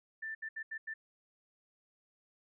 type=tone bursts at uneven times; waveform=sine; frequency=1774 Hz; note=A6; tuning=14 cents sharp; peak=-38 dBFS; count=5; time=0.22-0.35 / 0.42-0.49 / 0.56-0.63 / 0.71-0.78 / 0.87-0.94 s; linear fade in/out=10 ms; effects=none